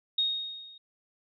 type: tone with level ramp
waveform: sine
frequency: 3729 Hz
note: A#7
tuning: in tune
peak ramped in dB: -22 to -49 dBFS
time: 0.18-0.78 s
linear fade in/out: 5 ms
effects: none